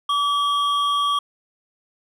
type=tone pair together; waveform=triangle; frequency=1150 / 3250 Hz; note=D6 / G#7; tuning=-37 / -38 cents; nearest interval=octave + tritone; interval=1799 cents; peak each=-17 / -23 dBFS; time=0.09-1.19 s; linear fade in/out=5 ms; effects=none